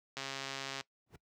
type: click train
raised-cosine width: 0.2 ms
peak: -22 dBFS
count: 88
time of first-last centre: 0.17-0.81 s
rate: 136 Hz
type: noise with exponential growth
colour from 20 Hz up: brown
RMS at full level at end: -39 dBFS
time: 1.06-1.16 s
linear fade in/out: 5 ms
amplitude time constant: 20 ms
effects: noise-tail reverb RT60 0.1 s tail -20 dB re dry + high-pass 100 Hz 12 dB/octave

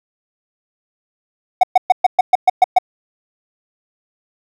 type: tone bursts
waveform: triangle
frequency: 740 Hz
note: F#5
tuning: in tune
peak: -3 dBFS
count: 9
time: 1.61-2.786 s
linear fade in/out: 5 ms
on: 24 ms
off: 120 ms
effects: none

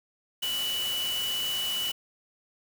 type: tone in noise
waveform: sine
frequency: 2960 Hz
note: F#7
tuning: in tune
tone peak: -28 dBFS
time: 0.42-1.92 s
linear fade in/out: 10 ms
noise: white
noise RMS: -36 dBFS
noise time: 0.42-1.92 s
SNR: +5 dB
effects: none

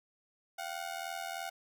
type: ring-modulated tone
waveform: sawtooth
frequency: 730 Hz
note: F#5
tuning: 24 cents flat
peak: -31 dBFS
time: 0.58-1.5 s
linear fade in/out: 10 ms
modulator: 41.5 Hz
effects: none

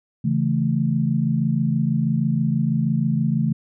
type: chord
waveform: sine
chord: A major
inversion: first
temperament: equal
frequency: 138.59 / 164.81 / 220 Hz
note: C#3 / E3 / A3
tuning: 0 / 0 / 0 cents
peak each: -22 dBFS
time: 0.24-3.53 s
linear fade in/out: 10 ms
effects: none

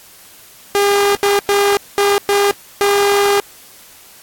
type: tone bursts at uneven times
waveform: sawtooth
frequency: 403.9 Hz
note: G#4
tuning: 48 cents flat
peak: -7 dBFS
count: 6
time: 0.75-1.15 / 1.23-1.39 / 1.49-1.77 / 1.98-2.18 / 2.29-2.51 / 2.81-3.4 s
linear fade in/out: 0 ms
effects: white hiss -42 dBFS RMS until 4.22 s + AAC 64 kbps

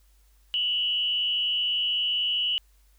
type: tone with frequency modulation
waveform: sine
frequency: 2948 Hz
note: F#7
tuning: 7 cents flat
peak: -23 dBFS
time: 0.54-2.58 s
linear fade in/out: 0 ms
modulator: 203 Hz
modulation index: 0.45
effects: added 50 Hz sine -57 dBFS peak until 2.98 s + white hiss -67 dBFS RMS until 2.98 s

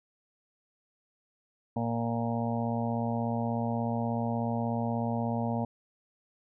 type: harmonic tone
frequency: 116.54 Hz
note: A#2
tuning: in tune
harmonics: 1 / 2 / 4 / 5 / 6 / 7 / 8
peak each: -33 / -31 / -40 / -38 / -38 / -39 / -41 dBFS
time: 1.76-5.65 s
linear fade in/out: 5 ms
effects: none

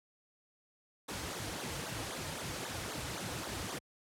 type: noise with flanger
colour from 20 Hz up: pink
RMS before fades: -40 dBFS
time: 1.08-3.79 s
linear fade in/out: 10 ms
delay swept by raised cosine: 0.37 to 5.27 ms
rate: 3.8 Hz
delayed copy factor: -0.95
effects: high-pass 60 Hz 12 dB/octave + low-pass 11000 Hz 12 dB/octave

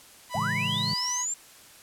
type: tone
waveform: sawtooth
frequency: 990 Hz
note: B5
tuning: 4 cents sharp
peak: -29 dBFS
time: 0.29-1.26 s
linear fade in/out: 50 ms
type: linear sweep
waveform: sine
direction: up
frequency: 587.3 to 7459 Hz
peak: -27 dBFS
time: 0.34-1.34 s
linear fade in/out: 5 ms
type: chord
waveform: triangle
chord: A major seventh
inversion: none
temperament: equal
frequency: 110 / 138.59 / 164.81 / 207.7 Hz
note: A2 / C#3 / E3 / G#3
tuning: 0 / 0 / 0 / 0 cents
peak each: -33 dBFS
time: 0.35-0.94 s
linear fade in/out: 5 ms
effects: white hiss -51 dBFS RMS until 1.82 s + low-pass 12000 Hz 12 dB/octave

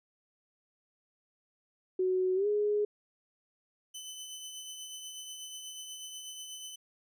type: tone with pitch glide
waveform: sine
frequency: 371 to 416.4 Hz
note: F#4 to G#4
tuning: +5 to +5 cents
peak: -26 dBFS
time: 1.99-2.85 s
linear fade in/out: 5 ms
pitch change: +200 cents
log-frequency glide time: 2.35-2.47 s
type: tone with tremolo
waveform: 20% pulse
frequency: 3027 Hz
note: F#7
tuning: 39 cents sharp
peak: -35 dBFS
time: 3.94-6.76 s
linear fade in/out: 10 ms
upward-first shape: triangle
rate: 8.2 Hz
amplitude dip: 40%
effects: none

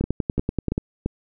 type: two click trains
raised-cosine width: 3 ms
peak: -10 / -9 dBFS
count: 4 / 9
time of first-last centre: 0.04-1.06 / 0.01-0.779 s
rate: 2.94 / 10.4 Hz
effects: none

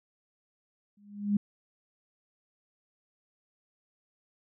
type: tone with exponential growth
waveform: sine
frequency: 204.5 Hz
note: G#3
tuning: 26 cents flat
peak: -20 dBFS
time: 0.97-1.37 s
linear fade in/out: 5 ms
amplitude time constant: 85 ms
effects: none

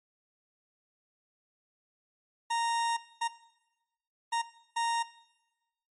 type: tone bursts at uneven times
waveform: 40% pulse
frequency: 929 Hz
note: A#5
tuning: 6 cents flat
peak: -27 dBFS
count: 4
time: 2.5-2.97 / 3.21-3.28 / 4.32-4.42 / 4.76-5.03 s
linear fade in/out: 10 ms
effects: noise-tail reverb RT60 1.0 s tail -18 dB re dry + MP3 48 kbps

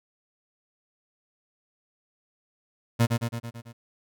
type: tone with echo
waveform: 30% pulse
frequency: 117.1 Hz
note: A#2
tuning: 8 cents sharp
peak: -15 dBFS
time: 2.99-3.07 s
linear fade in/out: 20 ms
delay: 110 ms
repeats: 6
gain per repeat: -4 dB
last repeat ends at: 3.73 s
effects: none

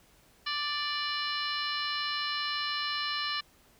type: harmonic tone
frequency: 587.3 Hz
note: D5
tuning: in tune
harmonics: 2 / 3 / 4 / 5 / 6 / 7 / 8 / 9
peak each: -36 / -37 / -41 / -37 / -44 / -36 / -47 / -41 dBFS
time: 0.46-3.41 s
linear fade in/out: 10 ms
effects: pink hiss -62 dBFS RMS until 3.79 s

